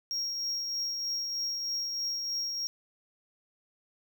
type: tone with tremolo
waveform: triangle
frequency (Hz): 5588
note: F8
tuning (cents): 0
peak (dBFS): -28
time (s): 0.11-2.67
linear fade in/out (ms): 0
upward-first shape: triangle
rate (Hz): 3.2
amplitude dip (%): 35
effects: none